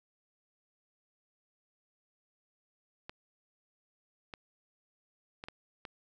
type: clicks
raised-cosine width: 0.3 ms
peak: -26 dBFS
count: 5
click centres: 3.095 / 4.338 / 5.439 / 5.485 / 5.852 s
effects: none